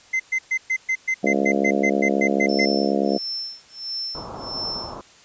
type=tone bursts; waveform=triangle; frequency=2066 Hz; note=C7; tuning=22 cents flat; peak=-17 dBFS; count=14; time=0.13-2.656 s; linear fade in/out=10 ms; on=69 ms; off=120 ms
type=harmonic tone; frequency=69.3 Hz; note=C#2; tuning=in tune; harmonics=3 / 4 / 5 / 6 / 7 / 8 / 9 / 10; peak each=-24 / -25 / -26 / -27 / -27 / -28 / -29 / -29 dBFS; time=1.23-3.18 s; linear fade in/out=10 ms
type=tone with tremolo; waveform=sine; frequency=5340 Hz; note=E8; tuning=22 cents sharp; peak=-25 dBFS; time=2.49-4.99 s; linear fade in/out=2 ms; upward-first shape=sine; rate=1.5 Hz; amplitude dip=100%
type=low-pass noise; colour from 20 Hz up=white; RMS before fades=-35 dBFS; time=4.15-5.01 s; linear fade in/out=0 ms; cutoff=1200 Hz; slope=48 dB/octave
effects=white hiss -50 dBFS RMS until 5.24 s + resampled to 16000 Hz